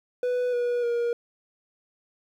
triangle tone with pitch steps, 495.1 / 484.4 / 473.8 Hz, B4 / B4 / A#4, +4 / -34 / +28 cents, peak -21 dBFS, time 0.23-1.13 s, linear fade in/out 2 ms, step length 300 ms, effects 10-bit

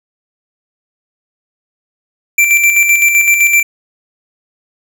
square tone with tremolo, 2349 Hz, D7, in tune, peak -6 dBFS, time 2.38-3.63 s, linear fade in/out 5 ms, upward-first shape square, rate 7.8 Hz, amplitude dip 45%, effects none

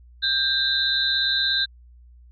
sine tone cluster, 1587 / 3649 / 3920 / 4057 Hz, G6 / A#7 / B7 / B7, +21 / -38 / -14 / +46 cents, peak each -25 dBFS, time 0.22-1.66 s, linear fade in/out 20 ms, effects added 60 Hz sine -46 dBFS peak until 2.31 s

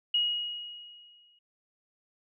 sine tone with exponential decay, 2892 Hz, F#7, 40 cents flat, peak -22 dBFS, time 0.14-1.39 s, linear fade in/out 5 ms, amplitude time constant 270 ms, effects none

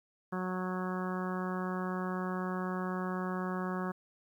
harmonic tone, 184 Hz, F#3, 9 cents flat, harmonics 1 / 2 / 3 / 4 / 5 / 6 / 7 / 8 / 9, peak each -35 / -40 / -45 / -45 / -46 / -42 / -45 / -48 / -47 dBFS, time 0.32-3.92 s, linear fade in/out 10 ms, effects 11-bit

